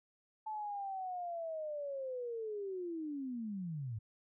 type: linear sweep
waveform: sine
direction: down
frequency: 874 to 102.3 Hz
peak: -38 dBFS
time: 0.46-3.99 s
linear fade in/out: 10 ms
effects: none